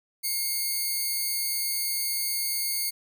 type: tone pair together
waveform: 5% pulse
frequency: 2159 / 4569 Hz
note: C#7 / D8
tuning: -46 / -48 cents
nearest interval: octave + minor second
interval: 1298 cents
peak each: -21 dBFS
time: 0.23-2.91 s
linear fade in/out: 20 ms
effects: none